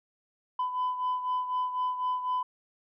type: beating tone pair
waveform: sine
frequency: 1003 / 1007 Hz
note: B5 / B5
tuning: +26 / +33 cents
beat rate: 4 Hz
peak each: -27 / -33 dBFS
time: 0.59-2.43 s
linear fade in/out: 5 ms
effects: tanh soft clip ceiling -24 dBFS